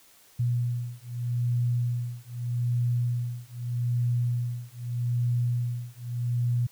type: beating tone pair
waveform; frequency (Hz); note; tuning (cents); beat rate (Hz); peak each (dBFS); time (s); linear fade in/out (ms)
sine; 120.5 / 121.31; B2 / B2; -42 / -31; 0.81; -28; 0.39-6.67; 10
effects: white hiss -57 dBFS RMS until 6.71 s